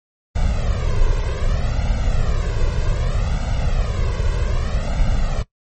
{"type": "noise with flanger", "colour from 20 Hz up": "brown", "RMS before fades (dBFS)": -18, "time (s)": [0.35, 5.43], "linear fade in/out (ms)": 10, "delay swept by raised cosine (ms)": [1.4, 1.98], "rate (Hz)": 0.64, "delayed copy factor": 0.9, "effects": ["noise-tail reverb RT60 0.1 s tail -18 dB re dry", "MP3 32 kbps"]}